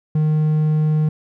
triangle tone, 154 Hz, D#3, 17 cents flat, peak -12 dBFS, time 0.15-1.09 s, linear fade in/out 5 ms, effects none

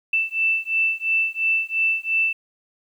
sine beating tone pair, 2655 / 2657.9 Hz, E7 / E7, +12 / +14 cents, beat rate 2.9 Hz, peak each -22 dBFS, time 0.13-2.33 s, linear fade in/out 5 ms, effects 9-bit

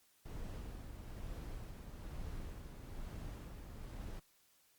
brown noise with tremolo, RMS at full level -45 dBFS, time 0.25-4.2 s, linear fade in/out 10 ms, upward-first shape sine, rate 1.1 Hz, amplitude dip 40%, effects white hiss -71 dBFS RMS until 4.78 s + Opus 48 kbps

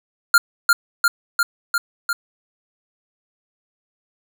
square tone with echo, 1401 Hz, F6, 5 cents sharp, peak -9 dBFS, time 0.34-0.38 s, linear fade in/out 2 ms, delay 350 ms, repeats 5, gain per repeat -2 dB, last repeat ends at 2.13 s, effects none

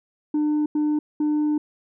sine tone bursts at uneven times, 300.4 Hz, D4, 39 cents sharp, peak -16 dBFS, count 3, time 0.34-0.66 / 0.75-0.99 / 1.2-1.58 s, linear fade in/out 5 ms, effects tanh soft clip ceiling -18 dBFS

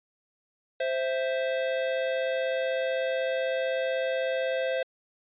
square tone pair together, 523.3 / 659.3 Hz, C5 / E5, 0 / 0 cents, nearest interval major third, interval 400 cents, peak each -28 / -32 dBFS, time 0.8-4.83 s, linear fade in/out 5 ms, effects resampled to 8000 Hz

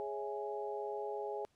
harmonic tone with a mistuned harmonic, 138.59 Hz, C#3, in tune, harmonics 3 / 4 / 5 / 6, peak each -40 / -45 / -46 / -43 dBFS, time 0-1.45 s, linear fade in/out 0 ms, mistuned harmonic 5, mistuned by -93 cents, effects pink hiss -75 dBFS RMS until 1.55 s + low-pass 9000 Hz 12 dB/octave

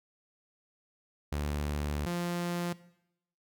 sawtooth tone pair in turn, 73.42 / 174.17 Hz, D2 / F3, 0 / -4 cents, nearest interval octave + minor third, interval 1496 cents, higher second, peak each -27 dBFS, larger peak neither, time 1.32-2.06 / 2.06-2.73 s, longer first, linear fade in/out 5 ms, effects noise-tail reverb RT60 0.8 s tail -19 dB re dry

